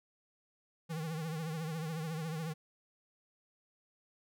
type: tone with vibrato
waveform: square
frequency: 160 Hz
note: D#3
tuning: 49 cents sharp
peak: -37 dBFS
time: 0.89-2.54 s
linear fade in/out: 20 ms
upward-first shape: triangle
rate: 14 Hz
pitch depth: 100 cents each way
effects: none